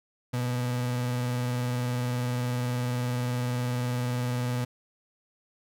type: tone with vibrato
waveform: 35% pulse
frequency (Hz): 123.47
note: B2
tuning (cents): 0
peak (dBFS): -25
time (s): 0.33-4.65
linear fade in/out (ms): 10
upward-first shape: sine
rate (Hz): 20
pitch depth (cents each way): 37
effects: none